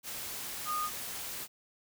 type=tone in noise; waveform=sine; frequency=1228 Hz; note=D#6; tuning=23 cents flat; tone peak=-31 dBFS; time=0.65-0.9 s; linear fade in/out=50 ms; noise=white; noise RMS=-40 dBFS; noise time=0.03-1.48 s; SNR=+6 dB; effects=none